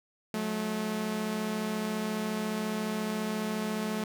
sawtooth tone pair together, 181.6 / 216 Hz, F#3 / A3, -32 / -32 cents, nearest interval minor third, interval 300 cents, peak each -33 / -27 dBFS, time 0.34-4.04 s, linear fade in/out 2 ms, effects none

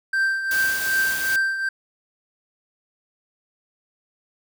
triangle tone with tremolo, 1568 Hz, G6, in tune, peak -15 dBFS, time 0.13-1.69 s, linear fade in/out 5 ms, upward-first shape triangle, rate 2.6 Hz, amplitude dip 65%
white noise, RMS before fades -30 dBFS, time 0.51-1.36 s, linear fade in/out 2 ms
effects none

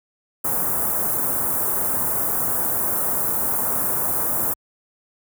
white band-stop noise, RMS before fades -22 dBFS, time 0.44-4.54 s, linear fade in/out 10 ms, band 1300 to 10000 Hz, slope 24 dB/octave, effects high-pass 60 Hz 12 dB/octave

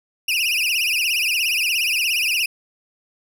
35% pulse tone with vibrato, 2637 Hz, E7, in tune, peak -16 dBFS, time 0.28-2.46 s, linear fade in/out 5 ms, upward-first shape triangle, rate 17 Hz, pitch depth 200 cents each way, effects none

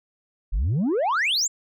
sine exponential sweep, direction up, 38.89 to 7780 Hz, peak -17 dBFS, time 0.52-1.48 s, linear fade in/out 20 ms, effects tanh soft clip ceiling -19 dBFS

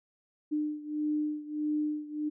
sine beating tone pair, 300.7 / 302.3 Hz, D4 / D#4, +41 / -50 cents, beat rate 1.6 Hz, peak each -31 / -34 dBFS, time 0.51-2.3 s, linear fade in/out 20 ms, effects none

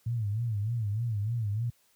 sine tone with vibrato, 110 Hz, A2, in tune, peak -27 dBFS, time 0.06-1.7 s, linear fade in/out 5 ms, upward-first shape sine, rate 3.3 Hz, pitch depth 150 cents each way, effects white hiss -67 dBFS RMS until 1.95 s + high-pass 60 Hz 12 dB/octave

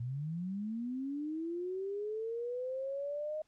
sine linear sweep, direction up, 115.2 to 623 Hz, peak -35 dBFS, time 0-3.42 s, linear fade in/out 5 ms, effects pink hiss -75 dBFS RMS until 3.47 s + low-pass 8000 Hz 12 dB/octave

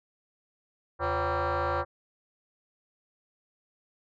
sine tone with frequency modulation, 295.5 Hz, D4, 11 cents sharp, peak -23 dBFS, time 0.99-1.85 s, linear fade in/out 50 ms, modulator 215 Hz, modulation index 5.5, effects tanh soft clip ceiling -25 dBFS

